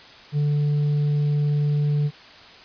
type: tone with tanh clipping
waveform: triangle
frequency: 146.83 Hz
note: D3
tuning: in tune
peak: -19 dBFS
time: 0.32-2.11 s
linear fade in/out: 50 ms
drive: 8 dB
effects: white hiss -45 dBFS RMS until 2.64 s + resampled to 11025 Hz